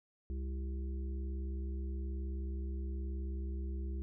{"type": "harmonic tone with a mistuned harmonic", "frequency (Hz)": 66.7, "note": "C2", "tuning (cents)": 34, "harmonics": [1, 3, 5, 6], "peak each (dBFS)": [-36, -49, -50, -55], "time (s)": [0.3, 4.02], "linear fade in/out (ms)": 0, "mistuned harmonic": 6, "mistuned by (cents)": -34, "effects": []}